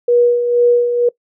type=tone with tremolo; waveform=sine; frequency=481.8 Hz; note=B4; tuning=43 cents flat; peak=-7 dBFS; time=0.08-1.09 s; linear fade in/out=5 ms; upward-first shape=sine; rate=2.1 Hz; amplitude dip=55%; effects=noise-tail reverb RT60 0.1 s tail -22 dB re dry